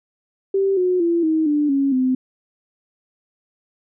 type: tone with pitch steps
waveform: sine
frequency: 390 / 363.9 / 339.5 / 316.8 / 295.6 / 275.8 / 257.3 Hz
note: G4 / F#4 / F4 / D#4 / D4 / C#4 / C4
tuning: -9 / -29 / -49 / +31 / +11 / -9 / -29 cents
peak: -15 dBFS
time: 0.54-2.15 s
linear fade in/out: 5 ms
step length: 230 ms
effects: none